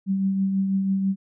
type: tone with tremolo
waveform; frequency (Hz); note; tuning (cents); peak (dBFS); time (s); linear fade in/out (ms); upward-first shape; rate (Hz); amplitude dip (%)
sine; 193.5; G3; -22; -18; 0.06-1.16; 50; triangle; 6.1; 40
effects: none